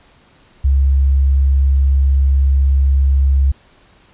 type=tone; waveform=sine; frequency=68.1 Hz; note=C#2; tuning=30 cents flat; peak=-9 dBFS; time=0.64-3.52 s; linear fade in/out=10 ms; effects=pink hiss -50 dBFS RMS until 4.13 s + resampled to 8000 Hz